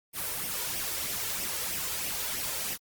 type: noise with flanger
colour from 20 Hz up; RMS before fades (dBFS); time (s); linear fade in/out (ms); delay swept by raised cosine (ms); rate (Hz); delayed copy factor
white; -33; 0.13-2.78; 50; 0.34 to 2.24; 3.1; +0.55
effects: Opus 32 kbps